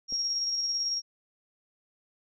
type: tone with tremolo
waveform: sine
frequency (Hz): 5588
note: F8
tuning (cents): 0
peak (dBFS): -26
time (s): 0.08-1.02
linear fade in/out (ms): 50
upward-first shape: square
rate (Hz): 18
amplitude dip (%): 25
type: clicks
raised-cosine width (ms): 2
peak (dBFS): -33 / -37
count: 2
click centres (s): 0.124 / 0.128
effects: none